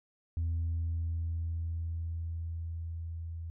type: tone with level ramp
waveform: sine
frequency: 82.9 Hz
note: E2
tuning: 10 cents sharp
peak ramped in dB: -27 to -37 dBFS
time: 0.37-3.5 s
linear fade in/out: 0 ms
effects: tanh soft clip ceiling -27 dBFS